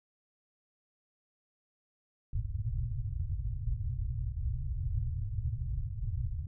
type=low-pass noise; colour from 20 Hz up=white; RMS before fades=-34 dBFS; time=2.33-6.47 s; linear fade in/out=2 ms; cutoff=130 Hz; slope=96 dB/octave; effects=none